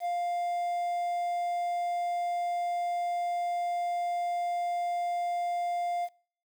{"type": "tone with quantisation", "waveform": "triangle", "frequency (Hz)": 700, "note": "F5", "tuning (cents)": 4, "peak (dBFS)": -26, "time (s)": [0, 6.09], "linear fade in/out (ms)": 50, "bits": 9, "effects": ["noise-tail reverb RT60 0.5 s tail -25 dB re dry"]}